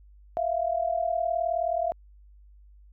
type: tone pair together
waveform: sine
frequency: 658.8 / 698 Hz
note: E5 / F5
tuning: -1 / -1 cents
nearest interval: minor second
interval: 100 cents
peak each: -27 dBFS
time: 0.37-1.92 s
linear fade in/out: 0 ms
effects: added 50 Hz sine -50 dBFS peak until 2.92 s